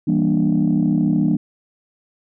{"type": "chord", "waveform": "sine", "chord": "E half-diminished seventh", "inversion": "none", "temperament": "just", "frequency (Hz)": [164.81, 197.78, 237.3, 296.7], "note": ["E3", "G3", "Bb3", "D4"], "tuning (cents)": [0, 16, 31, 18], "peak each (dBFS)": -19, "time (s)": [0.07, 1.37], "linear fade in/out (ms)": 10, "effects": ["tanh soft clip ceiling -8 dBFS"]}